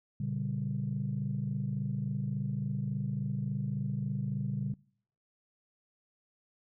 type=chord; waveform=sine; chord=G diminished; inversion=first; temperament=just; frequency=117.6 / 141.12 / 196 Hz; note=Bb2 / Db3 / G3; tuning=+16 / +31 / 0 cents; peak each=-36 / -33 / -36 dBFS; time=0.2-4.74 s; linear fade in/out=5 ms; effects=noise-tail reverb RT60 0.6 s tail -24 dB re dry + tanh soft clip ceiling -23 dBFS